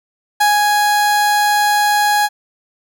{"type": "tone with ADSR envelope", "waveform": "30% pulse", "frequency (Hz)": 830.6, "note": "G#5", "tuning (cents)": 0, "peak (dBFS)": -7, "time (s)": [0.4, 2.29], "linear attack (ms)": 11, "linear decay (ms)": 180, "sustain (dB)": -2, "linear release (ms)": 43, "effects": []}